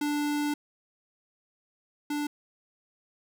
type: tone pair in turn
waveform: square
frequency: 293.7 / 293.7 Hz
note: D4 / D4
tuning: 0 / 0 cents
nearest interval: unison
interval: 0 cents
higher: neither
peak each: -27 / -29 dBFS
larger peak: first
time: 0.01-0.54 / 2.1-2.27 s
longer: first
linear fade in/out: 5 ms
effects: none